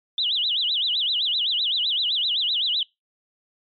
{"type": "tone with vibrato", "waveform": "sine", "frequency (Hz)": 3387, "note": "G#7", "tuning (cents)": 33, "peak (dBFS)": -20, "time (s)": [0.18, 2.83], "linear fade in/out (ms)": 2, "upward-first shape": "sine", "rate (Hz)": 7.8, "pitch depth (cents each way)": 290, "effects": ["noise-tail reverb RT60 0.2 s tail -24 dB re dry", "MP3 48 kbps"]}